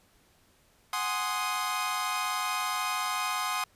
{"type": "chord", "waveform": "sawtooth", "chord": "Ab dominant seventh", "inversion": "third", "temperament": "equal", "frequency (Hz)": [740, 830.6, 1046.5, 1244.5], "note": ["Gb5", "Ab5", "C6", "Eb6"], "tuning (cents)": [0, 0, 0, 0], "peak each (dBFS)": [-33, -34, -29, -29], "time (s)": [0.93, 3.64], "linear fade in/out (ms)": 2, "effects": ["pink hiss -64 dBFS RMS until 3.75 s", "resampled to 32000 Hz"]}